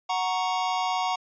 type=chord; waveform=square; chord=F# major; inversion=none; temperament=equal; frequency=740 / 932.3 / 1108.7 Hz; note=F#5 / A#5 / C#6; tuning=0 / 0 / 0 cents; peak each=-28 / -30 / -32 dBFS; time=0.09-1.16 s; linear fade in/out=10 ms; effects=resampled to 16000 Hz